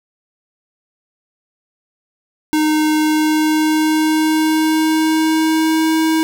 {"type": "tone with pitch glide", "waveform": "square", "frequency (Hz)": [308.2, 319.3], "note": ["D#4", "D#4"], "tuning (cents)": [-16, 45], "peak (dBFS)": -13, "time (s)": [2.53, 6.23], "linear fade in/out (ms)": 0, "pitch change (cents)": 61, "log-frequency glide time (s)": [2.98, 5.97], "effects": []}